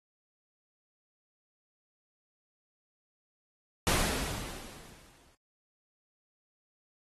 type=noise with exponential decay; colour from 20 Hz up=pink; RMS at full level=-26 dBFS; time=3.87-5.35 s; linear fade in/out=0 ms; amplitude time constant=320 ms; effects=AAC 32 kbps